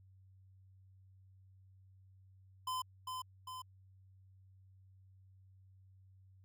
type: tone with echo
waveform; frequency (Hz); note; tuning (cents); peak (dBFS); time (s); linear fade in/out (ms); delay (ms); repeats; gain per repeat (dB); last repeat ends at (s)
square; 1022; C6; -41; -37; 2.67-2.82; 5; 400; 2; -4; 3.62
effects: added 95 Hz sine -60 dBFS peak until 6.44 s